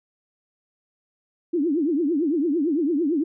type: tone with vibrato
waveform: sine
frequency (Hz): 311.1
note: D#4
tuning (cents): 0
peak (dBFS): -19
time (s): 1.53-3.24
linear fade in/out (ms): 10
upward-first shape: triangle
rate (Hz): 8.9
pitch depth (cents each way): 280
effects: none